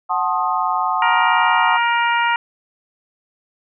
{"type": "chord", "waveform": "sine", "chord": "F# diminished seventh", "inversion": "none", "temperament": "equal with one note detuned", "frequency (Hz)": [740, 880, 1063, 1244.5], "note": ["F#5", "A5", "C6", "Eb6"], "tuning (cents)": [0, 0, 27, 0], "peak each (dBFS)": -22, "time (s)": [0.09, 1.78], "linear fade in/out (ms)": 20}
{"type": "harmonic tone", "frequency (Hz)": 470.7, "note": "A#4", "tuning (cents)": 17, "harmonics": [2, 3, 4, 5, 6], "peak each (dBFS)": [-17, -21, -23, -25, -27], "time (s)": [1.02, 2.36], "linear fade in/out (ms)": 2}
{"effects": []}